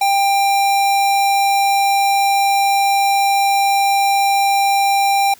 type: tone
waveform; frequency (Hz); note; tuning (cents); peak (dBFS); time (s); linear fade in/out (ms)
square; 793; G5; +20; -13; 0.01-5.34; 5
effects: white hiss -46 dBFS RMS until 5.39 s